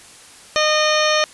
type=harmonic tone; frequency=612 Hz; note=D#5; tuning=29 cents flat; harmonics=1 / 2 / 3 / 4 / 5 / 6 / 7 / 9 / 10; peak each=-18 / -21 / -23 / -24 / -25 / -26 / -26 / -28 / -28 dBFS; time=0.56-1.24 s; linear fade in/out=0 ms; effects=white hiss -43 dBFS RMS until 1.33 s + resampled to 24000 Hz